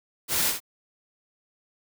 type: noise with echo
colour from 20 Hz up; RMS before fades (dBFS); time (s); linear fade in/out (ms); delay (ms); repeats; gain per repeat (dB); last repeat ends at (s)
white; -25; 0.28-0.54; 50; 63; 1; -6; 0.603
effects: none